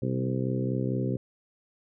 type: harmonic tone with a mistuned harmonic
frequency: 64.4 Hz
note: C2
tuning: 27 cents flat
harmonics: 2 / 3 / 4 / 5 / 6 / 7 / 8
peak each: -29 / -33 / -33 / -37 / -35 / -40 / -38 dBFS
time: 0.02-1.17 s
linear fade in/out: 5 ms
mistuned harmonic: 2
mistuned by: -34 cents
effects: none